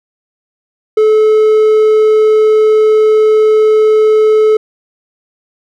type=tone; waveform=triangle; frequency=432.2 Hz; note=A4; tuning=31 cents flat; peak=-3 dBFS; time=0.97-4.57 s; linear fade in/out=5 ms; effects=none